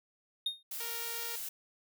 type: tone with exponential decay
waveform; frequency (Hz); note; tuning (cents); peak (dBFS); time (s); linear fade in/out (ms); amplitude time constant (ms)
triangle; 3695; A#7; -16; -26; 0.46-0.63; 5; 35
type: noise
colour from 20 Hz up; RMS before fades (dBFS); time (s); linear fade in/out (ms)
blue; -40; 0.71-1.49; 5
type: tone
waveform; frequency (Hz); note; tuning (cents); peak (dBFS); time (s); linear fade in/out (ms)
5% pulse; 466.2; A#4; 0; -29; 0.8-1.36; 5
effects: none